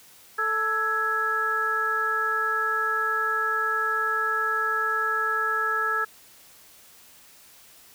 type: harmonic tone with a mistuned harmonic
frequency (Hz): 440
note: A4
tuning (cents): 0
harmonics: 1 / 2 / 3 / 4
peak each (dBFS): -34 / -37 / -25 / -26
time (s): 0.38-6.05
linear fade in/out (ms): 10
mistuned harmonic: 4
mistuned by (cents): -90
effects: white hiss -52 dBFS RMS until 7.94 s